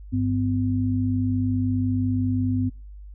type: tone pair together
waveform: sine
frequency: 99.83 / 254.4 Hz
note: G2 / C4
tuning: +32 / -48 cents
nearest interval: octave + major third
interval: 1620 cents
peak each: -23 dBFS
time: 0.12-2.7 s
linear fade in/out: 20 ms
effects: noise-tail reverb RT60 0.4 s tail -26 dB re dry + added 50 Hz sine -38 dBFS peak until 3.14 s